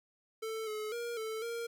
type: tone with pitch steps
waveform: square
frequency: 443.2 / 428.3 / 472.4 / 440.3 / 466.1 Hz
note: A4 / A4 / A#4 / A4 / A#4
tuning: +13 / -47 / +23 / +1 / 0 cents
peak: -37 dBFS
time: 0.42-1.67 s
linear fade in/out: 10 ms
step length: 250 ms
effects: 12-bit